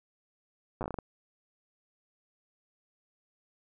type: slowing click train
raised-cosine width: 1 ms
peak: -21 dBFS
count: 9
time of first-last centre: 0.81-0.987 s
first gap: 8 ms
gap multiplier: 1.28
effects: none